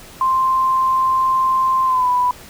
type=tone with pitch glide; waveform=sine; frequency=1046.5 to 990.6 Hz; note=C6 to B5; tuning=0 to +5 cents; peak=-13 dBFS; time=0.21-2.31 s; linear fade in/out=2 ms; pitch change=-95 cents; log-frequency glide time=1.85-2.09 s; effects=pink hiss -40 dBFS RMS until 2.49 s